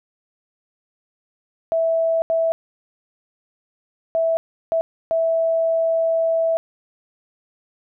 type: tone bursts at uneven times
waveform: sine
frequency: 656 Hz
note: E5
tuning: 9 cents flat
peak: -16 dBFS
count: 5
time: 1.72-2.22 / 2.3-2.52 / 4.15-4.37 / 4.72-4.81 / 5.11-6.57 s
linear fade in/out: 0 ms
effects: none